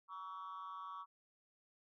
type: tone with amplitude modulation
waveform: sine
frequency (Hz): 1132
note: C#6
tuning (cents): +36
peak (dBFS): -39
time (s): 0.08-1.06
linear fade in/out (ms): 50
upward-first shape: sine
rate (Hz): 180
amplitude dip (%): 100
effects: tanh soft clip ceiling -41 dBFS